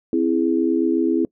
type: chord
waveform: sine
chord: C augmented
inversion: none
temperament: equal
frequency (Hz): 261.6 / 329.6 / 415.3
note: C4 / E4 / G#4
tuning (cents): 0 / 0 / 0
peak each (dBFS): -21 / -18 / -24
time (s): 0.13-1.25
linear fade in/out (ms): 2
effects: noise-tail reverb RT60 0.1 s tail -23 dB re dry